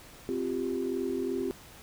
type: chord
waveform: sine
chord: C suspended fourth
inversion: none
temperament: equal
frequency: 261.6 / 349.2 / 392 Hz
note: C4 / F4 / G4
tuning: 0 / 0 / 0 cents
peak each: -33 / -33 / -32 dBFS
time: 0.29-1.51 s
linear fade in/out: 0 ms
effects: tanh soft clip ceiling -20 dBFS + pink hiss -51 dBFS RMS until 1.82 s